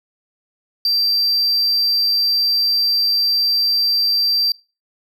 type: tone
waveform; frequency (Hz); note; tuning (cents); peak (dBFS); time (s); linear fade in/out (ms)
triangle; 4699; D8; 0; -13; 0.85-4.52; 2
effects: noise-tail reverb RT60 0.3 s tail -23 dB re dry